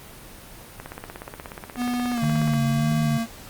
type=click train; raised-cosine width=0.5 ms; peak=-19 dBFS; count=30; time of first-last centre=0.8-2.537 s; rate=16.7 Hz
type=tone with pitch glide; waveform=square; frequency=244.9 to 228.5 Hz; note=B3 to A#3; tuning=-14 to -34 cents; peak=-24 dBFS; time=1.76-3.27 s; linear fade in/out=50 ms; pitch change=-120 cents; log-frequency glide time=2.13-2.22 s
type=tone with vibrato; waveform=sine; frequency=146.83 Hz; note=D3; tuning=in tune; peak=-21 dBFS; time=2.22-3.18 s; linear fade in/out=10 ms; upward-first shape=sine; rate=1.7 Hz; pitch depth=85 cents each way
effects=pink hiss -43 dBFS RMS until 3.49 s + Opus 32 kbps